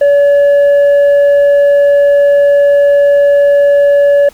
triangle tone with tanh clipping, 570 Hz, C#5, 48 cents sharp, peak -5 dBFS, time 0.01-4.29 s, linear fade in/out 5 ms, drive 8 dB, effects pink hiss -41 dBFS RMS until 4.33 s

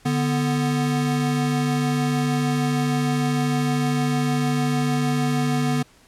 square tone pair together, 146.83 / 246.9 Hz, D3 / B3, 0 / 0 cents, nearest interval major sixth, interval 900 cents, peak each -23 dBFS, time 0.05-5.83 s, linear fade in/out 10 ms, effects pink hiss -54 dBFS RMS until 6.07 s + low-pass 11000 Hz 12 dB/octave

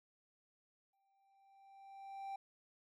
triangle tone with exponential growth, 784 Hz, G5, in tune, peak -39 dBFS, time 0.93-2.36 s, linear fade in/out 5 ms, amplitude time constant 310 ms, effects none

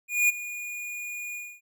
square tone with ADSR envelope, 2440 Hz, D#7, 34 cents flat, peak -18 dBFS, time 0.08-1.61 s, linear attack 210 ms, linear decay 18 ms, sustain -16 dB, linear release 260 ms, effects none

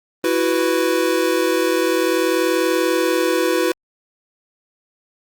square chord, E suspended second, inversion none, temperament equal, 329.6 / 370 / 493.9 Hz, E4 / F#4 / B4, 0 / 0 / 0 cents, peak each -21 dBFS, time 0.24-3.72 s, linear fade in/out 2 ms, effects Opus 32 kbps

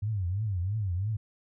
sine tone with vibrato, 98 Hz, G2, in tune, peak -27 dBFS, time 0.02-1.17 s, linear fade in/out 10 ms, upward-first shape triangle, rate 3 Hz, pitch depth 250 cents each way, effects none

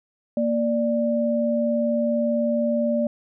sine tone pair together, 233.1 / 588.8 Hz, A#3 / D5, 0 / +4 cents, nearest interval octave + major third, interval 1604 cents, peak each -22 dBFS, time 0.37-3.07 s, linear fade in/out 2 ms, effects none

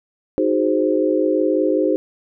sine chord, Ab dominant seventh, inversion second, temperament equal, 311.1 / 370 / 415.3 / 523.3 Hz, Eb4 / Gb4 / Ab4 / C5, 0 / 0 / 0 / 0 cents, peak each -19 / -21 / -22 / -20 dBFS, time 0.38-1.96 s, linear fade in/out 0 ms, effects none

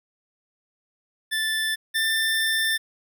25% pulse tone pair in turn, 1760 / 1783.5 Hz, A6 / A6, 0 / +23 cents, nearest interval unison, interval 23 cents, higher second, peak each -19 / -17 dBFS, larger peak second, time 1.31-1.76 / 1.94-2.78 s, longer second, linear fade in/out 20 ms, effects none

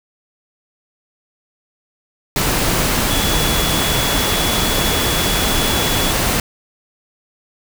sine tone in noise, 3395 Hz, G#7, 37 cents sharp, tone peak -23 dBFS, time 3.1-6.11 s, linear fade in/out 2 ms, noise pink, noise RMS -17 dBFS, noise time 2.36-6.4 s, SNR -9 dB, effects none

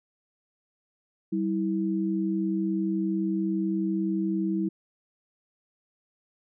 sine tone pair together, 193.01 / 324.6 Hz, G3 / E4, -27 / -27 cents, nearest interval major sixth, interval 900 cents, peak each -27 dBFS, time 1.32-4.69 s, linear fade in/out 10 ms, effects none

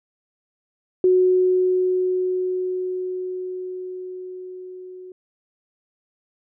sine tone with level ramp, 367.9 Hz, F#4, 10 cents flat, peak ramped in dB -12 to -36 dBFS, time 1.04-5.12 s, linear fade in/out 2 ms, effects none

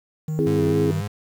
triangle tone, 155.56 Hz, D#3, in tune, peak -21 dBFS, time 0.28-1.01 s, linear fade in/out 5 ms
sine chord, C augmented, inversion none, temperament equal, 261.6 / 329.6 / 415.3 Hz, C4 / E4 / G#4, 0 / 0 / 0 cents, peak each -25 / -24 / -21 dBFS, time 0.39-0.91 s, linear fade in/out 0 ms
35% pulse tone with vibrato, 99.7 Hz, G2, 30 cents sharp, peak -24 dBFS, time 0.46-1.08 s, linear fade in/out 10 ms, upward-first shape sine, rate 3.7 Hz, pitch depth 63 cents each way
effects 8-bit

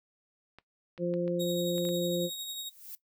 clicks, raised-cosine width 0.3 ms, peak -33 dBFS, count 7, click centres 0.586 / 0.978 / 1.139 / 1.279 / 1.781 / 1.852 / 1.889 s
harmonic tone, 174.61 Hz, F3, in tune, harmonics 1 / 2 / 3, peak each -32 / -32 / -32 dBFS, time 0.98-2.3 s, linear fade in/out 50 ms
sawtooth tone with tremolo, 3767 Hz, A#7, 17 cents sharp, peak -32 dBFS, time 1.39-2.7 s, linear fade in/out 20 ms, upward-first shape sine, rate 11 Hz, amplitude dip 35%
violet noise with exponential growth, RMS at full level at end -41 dBFS, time 2.44-2.95 s, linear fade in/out 1 ms, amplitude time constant 110 ms
effects noise-tail reverb RT60 0.1 s tail -17 dB re dry

